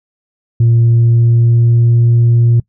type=tone with pitch glide; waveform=sine; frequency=116.54 to 117.83 Hz; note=A#2 to A#2; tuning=0 to +19 cents; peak=-4 dBFS; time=0.6-2.6 s; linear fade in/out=5 ms; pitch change=+19 cents; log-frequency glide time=0.8-2.02 s; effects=noise-tail reverb RT60 0.1 s tail -23 dB re dry + tanh soft clip ceiling -4 dBFS